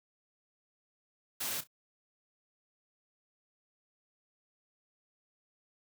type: noise with echo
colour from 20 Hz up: white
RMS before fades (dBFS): -36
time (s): 1.4-1.61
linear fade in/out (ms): 10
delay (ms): 32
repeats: 2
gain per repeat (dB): -14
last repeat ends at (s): 1.674
effects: high-pass 100 Hz 12 dB/octave